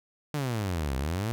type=exponential two-way sweep; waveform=sawtooth; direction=down then up; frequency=153.6 to 63.6 to 121.6 Hz; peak=-24 dBFS; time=0.34-1.32 s; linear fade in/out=0 ms; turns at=0.96 s; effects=none